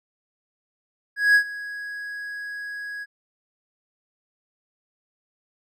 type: tone with ADSR envelope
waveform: triangle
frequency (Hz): 1661.2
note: G#6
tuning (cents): 0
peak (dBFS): -10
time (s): 1.16-3.06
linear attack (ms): 190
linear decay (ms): 84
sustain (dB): -19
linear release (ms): 36
effects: none